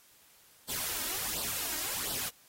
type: noise with flanger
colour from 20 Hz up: white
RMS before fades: -35 dBFS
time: 0.68-2.3 s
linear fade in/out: 20 ms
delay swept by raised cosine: 0.22 to 3.22 ms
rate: 1.4 Hz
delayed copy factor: +0.7
effects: white hiss -61 dBFS RMS until 2.48 s + AAC 48 kbps